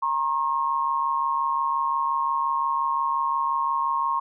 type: tone pair together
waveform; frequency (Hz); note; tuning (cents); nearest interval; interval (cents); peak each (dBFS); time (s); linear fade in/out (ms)
sine; 934 / 1079.7; A#5 / C#6; +3 / -46; minor third; 251; -26 / -23; 0.02-4.2; 10
effects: none